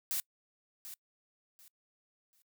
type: noise with echo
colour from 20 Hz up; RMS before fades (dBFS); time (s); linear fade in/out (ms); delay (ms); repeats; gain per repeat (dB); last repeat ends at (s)
blue; -34; 0.11-0.2; 0; 740; 3; -12; 2.42
effects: noise-tail reverb RT60 0.1 s tail -25 dB re dry